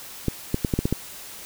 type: clicks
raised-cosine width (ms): 3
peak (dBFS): -8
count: 7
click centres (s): 0.283 / 0.544 / 0.648 / 0.738 / 0.79 / 0.855 / 0.926
effects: white hiss -40 dBFS RMS until 1.45 s